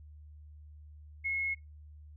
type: tone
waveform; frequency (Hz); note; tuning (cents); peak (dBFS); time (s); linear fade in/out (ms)
sine; 2172; C#7; -36; -30; 1.24-1.55; 20
effects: noise-tail reverb RT60 0.2 s tail -22 dB re dry + added 75 Hz sine -49 dBFS peak until 2.16 s